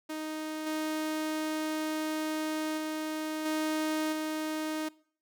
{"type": "tone with level steps", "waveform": "sawtooth", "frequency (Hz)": 311.1, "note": "D#4", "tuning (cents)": 0, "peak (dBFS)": [-31, -27, -29, -25, -28], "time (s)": [0.09, 4.89], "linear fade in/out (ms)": 10, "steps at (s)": [0.66, 2.77, 3.45, 4.12], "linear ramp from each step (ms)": 10, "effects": ["noise-tail reverb RT60 0.5 s tail -22 dB re dry"]}